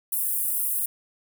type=high-pass noise; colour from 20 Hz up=pink; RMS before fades=-26 dBFS; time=0.12-0.86 s; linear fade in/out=5 ms; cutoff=9400 Hz; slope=48 dB/octave; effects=none